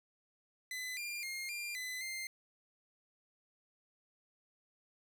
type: tone with pitch steps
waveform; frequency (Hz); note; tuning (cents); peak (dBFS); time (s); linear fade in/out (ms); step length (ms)
sawtooth; 2013 / 2396 / 2130 / 2400 / 2013 / 2100; B6 / D7 / C7 / D7 / B6 / C7; +33 / +34 / +30 / +37 / +33 / +6; -36; 0.71-2.27; 2; 260
effects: none